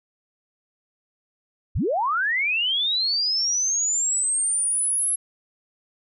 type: linear sweep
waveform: sine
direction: up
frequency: 30.89 to 11080 Hz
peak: -20 dBFS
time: 1.75-5.16 s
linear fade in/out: 10 ms
effects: none